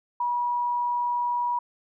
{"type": "tone", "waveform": "sine", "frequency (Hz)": 967, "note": "B5", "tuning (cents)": -37, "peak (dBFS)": -23, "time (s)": [0.2, 1.59], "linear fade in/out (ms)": 5, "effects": []}